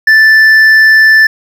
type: tone with hard clipping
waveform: triangle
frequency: 1760 Hz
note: A6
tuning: in tune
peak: -3 dBFS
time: 0.07-1.27 s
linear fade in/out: 5 ms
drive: 7 dB
effects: none